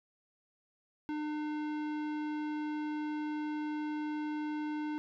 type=tone with tanh clipping; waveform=sine; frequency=301.9 Hz; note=D4; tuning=48 cents sharp; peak=-36 dBFS; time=1.09-4.98 s; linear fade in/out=0 ms; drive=17 dB; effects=none